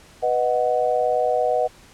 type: chord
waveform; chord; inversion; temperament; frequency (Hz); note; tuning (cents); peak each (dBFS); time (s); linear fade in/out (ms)
sine; B major; none; equal; 493.9 / 622.3 / 740; B4 / D#5 / F#5; 0 / 0 / 0; -22; 0.22-1.68; 20
effects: pink hiss -49 dBFS RMS until 1.93 s + low-pass 10000 Hz 12 dB/octave